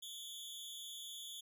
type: tone with amplitude modulation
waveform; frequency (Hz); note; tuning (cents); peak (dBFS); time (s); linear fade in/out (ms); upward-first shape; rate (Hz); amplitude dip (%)
sawtooth; 3400; G#7; +40; -39; 0.02-1.41; 10; sine; 256; 100
effects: none